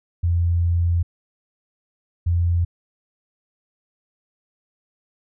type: tone pair in turn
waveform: sine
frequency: 85.8 / 86.12 Hz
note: F2 / F2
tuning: -30 / -24 cents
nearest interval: unison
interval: 6 cents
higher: second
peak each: -16 dBFS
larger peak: neither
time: 0.23-1.03 / 2.26-2.65 s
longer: first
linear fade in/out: 10 ms
effects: none